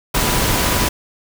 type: tone in noise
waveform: sine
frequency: 987 Hz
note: B5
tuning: 1 cent flat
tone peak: -28 dBFS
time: 0.14-0.89 s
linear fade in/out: 10 ms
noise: pink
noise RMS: -17 dBFS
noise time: 0.14-0.89 s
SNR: -14 dB
effects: none